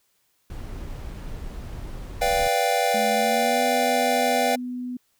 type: noise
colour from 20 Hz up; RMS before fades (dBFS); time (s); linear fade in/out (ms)
brown; -34; 0.5-2.48; 2
type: chord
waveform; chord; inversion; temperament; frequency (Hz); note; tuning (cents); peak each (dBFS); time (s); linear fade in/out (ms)
square; G dominant seventh; first; equal; 493.9 / 587.3 / 698.5 / 784; B4 / D5 / F5 / G5; 0 / 0 / 0 / 0; -27 / -28 / -25 / -25; 2.21-4.56; 10
type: tone with pitch glide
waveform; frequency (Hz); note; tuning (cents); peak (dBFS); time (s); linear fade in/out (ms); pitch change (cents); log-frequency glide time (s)
sine; 217.6 to 248.5; A3 to B3; -19 to +11; -28; 2.94-4.97; 5; +230; 3.13-3.63
effects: white hiss -68 dBFS RMS until 5.19 s